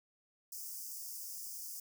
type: high-pass noise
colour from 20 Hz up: white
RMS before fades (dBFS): -45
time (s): 0.52-1.8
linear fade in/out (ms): 5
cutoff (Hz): 4900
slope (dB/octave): 96
effects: none